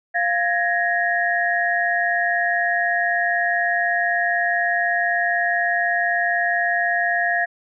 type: tone cluster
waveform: sine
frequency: 695 / 1669 / 1865 Hz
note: F5 / G#6 / A#6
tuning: -9 / +8 / 0 cents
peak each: -22 dBFS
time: 0.14-7.46 s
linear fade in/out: 20 ms
effects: none